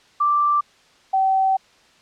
sine tone pair in turn, 1174.7 / 767.1 Hz, D6 / G5, 0 / -38 cents, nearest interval perfect fifth, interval 738 cents, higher first, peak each -15 dBFS, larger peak neither, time 0.2-0.61 / 1.13-1.57 s, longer second, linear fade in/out 10 ms, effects white hiss -54 dBFS RMS until 2.01 s + low-pass 5000 Hz 12 dB/octave

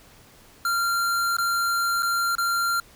square tone with dropouts, 1383 Hz, F6, 17 cents flat, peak -22 dBFS, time 0.65-2.8 s, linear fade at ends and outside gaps 2 ms, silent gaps 1.368-1.384 / 2.024-2.029 / 2.353-2.382 s, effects pink hiss -52 dBFS RMS until 2.95 s

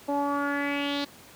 sawtooth tone with low-pass filter sweep, 284.6 Hz, C#4, 46 cents sharp, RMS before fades -28 dBFS, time 0.08-1.05 s, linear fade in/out 10 ms, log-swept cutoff 720 to 4300 Hz, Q 4.5, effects pink hiss -50 dBFS RMS until 1.35 s + high-pass 100 Hz 12 dB/octave

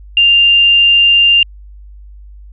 sine tone, 2794 Hz, F7, in tune, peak -5 dBFS, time 0.17-1.43 s, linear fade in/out 2 ms, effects added 50 Hz sine -32 dBFS peak until 2.52 s

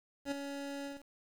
25% pulse tone with ADSR envelope, 280.7 Hz, C#4, 22 cents sharp, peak -28 dBFS, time 0.25-1.04 s, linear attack 65 ms, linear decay 10 ms, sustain -7 dB, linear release 190 ms, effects low-pass 9000 Hz 12 dB/octave + 9-bit

